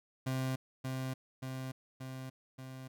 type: tone with echo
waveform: 30% pulse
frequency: 130.81 Hz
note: C3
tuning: in tune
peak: -30 dBFS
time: 0.26-0.56 s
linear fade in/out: 10 ms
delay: 580 ms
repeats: 4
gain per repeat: -3 dB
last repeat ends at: 2.88 s
effects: none